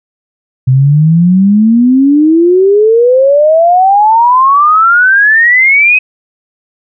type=exponential sweep; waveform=sine; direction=up; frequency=126.5 to 2553 Hz; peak=-3 dBFS; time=0.67-5.99 s; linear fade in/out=10 ms; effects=none